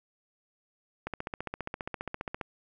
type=click train; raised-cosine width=0.5 ms; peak=-19 dBFS; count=21; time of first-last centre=1.07-2.412 s; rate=14.9 Hz; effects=none